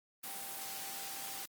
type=tone in noise; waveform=sine; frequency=784 Hz; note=G5; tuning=in tune; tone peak=-51 dBFS; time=0.25-1.44 s; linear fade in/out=10 ms; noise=white; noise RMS=-43 dBFS; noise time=0.23-1.46 s; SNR=-11 dB; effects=high-pass 150 Hz 12 dB/octave + Opus 24 kbps